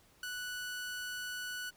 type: tone with ADSR envelope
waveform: sawtooth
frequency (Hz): 1480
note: F#6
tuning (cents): 0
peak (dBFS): -33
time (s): 0.23-1.71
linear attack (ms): 3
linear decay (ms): 8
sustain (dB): -2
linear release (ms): 23
effects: pink hiss -65 dBFS RMS until 1.76 s